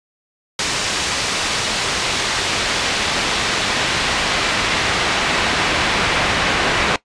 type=noise with band-pass filter sweep; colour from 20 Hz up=brown; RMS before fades=-19 dBFS; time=0.59-6.96 s; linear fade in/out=2 ms; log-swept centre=5300 to 2400 Hz; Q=0.76; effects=noise-tail reverb RT60 0.1 s tail -18 dB re dry + resampled to 22050 Hz